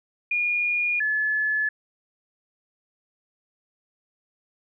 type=tone pair in turn; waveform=sine; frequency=2433 / 1720.4 Hz; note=D#7 / A6; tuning=-39 / -39 cents; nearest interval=tritone; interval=600 cents; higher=first; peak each=-21 dBFS; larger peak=neither; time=0.31-1 / 1-1.69 s; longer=neither; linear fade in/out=5 ms; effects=none